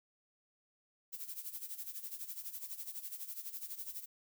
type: noise with tremolo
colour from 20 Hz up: violet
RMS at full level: -42 dBFS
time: 1.12-4.06 s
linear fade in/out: 20 ms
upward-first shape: sine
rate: 12 Hz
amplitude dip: 75%
effects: none